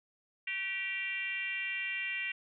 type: tone with frequency modulation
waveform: sine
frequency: 2349 Hz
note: D7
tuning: in tune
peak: -33 dBFS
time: 0.47-2.32 s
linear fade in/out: 5 ms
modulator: 411 Hz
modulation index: 1.3
effects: none